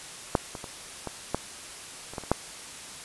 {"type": "clicks", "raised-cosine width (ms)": 1, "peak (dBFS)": [-6, -22, -23, -18, -11, -26, -18, -27, -6], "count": 9, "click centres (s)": [0.352, 0.552, 0.642, 1.073, 1.346, 2.136, 2.182, 2.237, 2.316], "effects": ["white hiss -42 dBFS RMS until 3.04 s", "resampled to 24000 Hz"]}